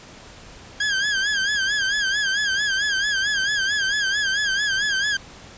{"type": "tone with vibrato", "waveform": "sawtooth", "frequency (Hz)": 1624, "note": "G#6", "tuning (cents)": -39, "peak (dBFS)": -16, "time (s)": [0.8, 5.17], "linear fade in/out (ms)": 5, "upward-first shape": "sine", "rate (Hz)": 4.5, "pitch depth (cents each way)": 93, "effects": ["pink hiss -43 dBFS RMS until 5.57 s", "resampled to 16000 Hz"]}